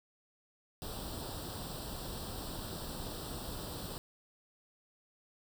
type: noise with comb filter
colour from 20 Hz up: pink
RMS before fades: -42 dBFS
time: 0.82-3.98 s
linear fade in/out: 0 ms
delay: 0.23 ms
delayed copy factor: +0.8
effects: none